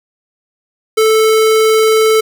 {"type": "tone", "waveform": "square", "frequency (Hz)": 439, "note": "A4", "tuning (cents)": -4, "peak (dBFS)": -8, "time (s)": [0.97, 2.21], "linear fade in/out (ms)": 10, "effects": []}